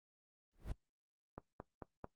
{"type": "noise with exponential growth", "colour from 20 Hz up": "brown", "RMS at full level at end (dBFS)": -39, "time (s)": [0.53, 0.72], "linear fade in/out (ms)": 5, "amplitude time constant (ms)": 41}
{"type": "click train", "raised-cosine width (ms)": 1, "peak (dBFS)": -31, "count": 4, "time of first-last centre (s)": [1.38, 2.044], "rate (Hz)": 4.52}
{"effects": ["noise-tail reverb RT60 0.1 s tail -17 dB re dry", "Opus 32 kbps"]}